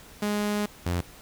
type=tone pair in turn; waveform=sawtooth; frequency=207.7 / 87.63 Hz; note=G#3 / F2; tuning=0 / +6 cents; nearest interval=octave + minor third; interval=1494 cents; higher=first; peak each=-21 dBFS; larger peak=neither; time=0.22-0.66 / 0.86-1.01 s; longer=first; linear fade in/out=5 ms; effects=pink hiss -49 dBFS RMS until 1.21 s